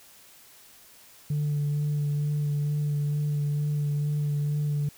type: tone with vibrato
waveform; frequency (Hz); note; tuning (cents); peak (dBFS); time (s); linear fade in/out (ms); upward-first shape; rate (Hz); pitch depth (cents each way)
sine; 146.83; D3; 0; -22; 1.3-4.89; 5; sine; 2.2; 16
effects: tanh soft clip ceiling -22 dBFS + white hiss -53 dBFS RMS until 4.97 s